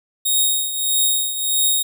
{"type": "tone with tremolo", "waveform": "10% pulse", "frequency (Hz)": 3741, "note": "A#7", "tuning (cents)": 5, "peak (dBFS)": -6, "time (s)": [0.25, 1.83], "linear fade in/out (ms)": 10, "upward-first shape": "triangle", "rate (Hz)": 1.6, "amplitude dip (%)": 70, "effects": []}